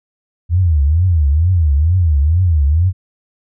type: tone with vibrato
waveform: sine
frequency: 80.4 Hz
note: E2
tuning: 43 cents flat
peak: -9 dBFS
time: 0.49-2.93 s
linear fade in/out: 50 ms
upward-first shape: triangle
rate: 2.2 Hz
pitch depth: 290 cents each way
effects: none